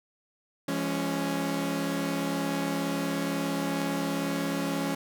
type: chord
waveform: sawtooth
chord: Db major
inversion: first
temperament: equal with one note detuned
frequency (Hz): 170.72 / 207.7 / 277.2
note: F3 / Ab3 / Db4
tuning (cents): -39 / 0 / 0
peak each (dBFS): -29 / -31 / -26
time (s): 0.68-4.95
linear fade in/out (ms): 5
effects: none